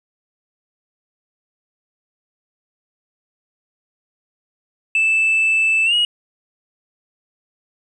triangle tone with pitch glide, 2637 to 2892 Hz, E7 to F#7, 0 to -40 cents, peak -11 dBFS, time 4.95-6.05 s, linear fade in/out 2 ms, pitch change +160 cents, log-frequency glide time 5.85-5.94 s, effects tanh soft clip ceiling -8 dBFS + resampled to 22050 Hz

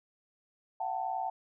sine tone cluster, 698 / 758 / 888 Hz, F5 / F#5 / A5, -1 / +42 / +16 cents, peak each -39 / -34 / -36 dBFS, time 0.8-1.3 s, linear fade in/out 5 ms, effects none

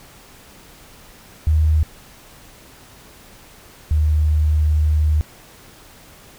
sine tone pair in turn, 77.78 / 76.49 Hz, D#2 / D#2, 0 / -29 cents, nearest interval unison, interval 29 cents, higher first, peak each -12 / -13 dBFS, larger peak first, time 1.47-1.83 / 3.91-5.21 s, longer second, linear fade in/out 0 ms, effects pink hiss -45 dBFS RMS until 6.38 s

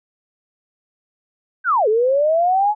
sine linear two-way sweep, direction down then up, 1592 to 415.3 to 858 Hz, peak -13 dBFS, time 1.64-2.75 s, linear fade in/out 50 ms, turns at 1.88 s, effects none

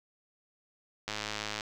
click train, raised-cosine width 0.2 ms, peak -17 dBFS, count 57, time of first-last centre 1.08-1.608 s, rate 106 Hz, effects none

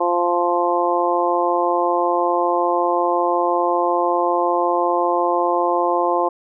harmonic tone, 174.61 Hz, F3, in tune, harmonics 2 / 3 / 4 / 5 / 6, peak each -22 / -22 / -22 / -22 / -22 dBFS, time 0-6.29 s, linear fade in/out 10 ms, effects none

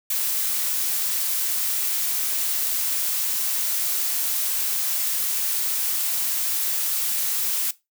blue noise, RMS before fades -24 dBFS, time 0.1-7.71 s, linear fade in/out 5 ms, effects noise-tail reverb RT60 0.2 s tail -18 dB re dry

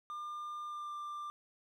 triangle tone with pitch glide, 1200 to 1186.9 Hz, D6 to D6, +37 to +18 cents, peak -38 dBFS, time 0.1-1.3 s, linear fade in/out 0 ms, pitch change -19 cents, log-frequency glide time 0.67-0.95 s, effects none

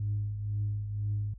sine tone with tremolo, 103.5 Hz, G#2, 5 cents flat, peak -26 dBFS, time 0-1.34 s, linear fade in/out 5 ms, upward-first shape triangle, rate 2 Hz, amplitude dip 60%, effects tanh soft clip ceiling -24 dBFS + added 50 Hz sine -45 dBFS peak until 1.38 s

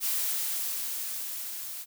blue noise with level ramp, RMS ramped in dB -28 to -39 dBFS, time 0-1.86 s, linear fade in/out 50 ms, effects none

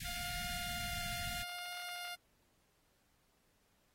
pink band-stop noise, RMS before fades -45 dBFS, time 0-1.43 s, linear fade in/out 5 ms, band 230 to 1600 Hz, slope 96 dB/octave
10% pulse tone with vibrato, 706 Hz, F5, 19 cents sharp, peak -34 dBFS, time 0.04-2.16 s, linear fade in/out 20 ms, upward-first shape triangle, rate 0.73 Hz, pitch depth 9 cents each way
effects pink hiss -75 dBFS RMS until 3.94 s + AAC 48 kbps

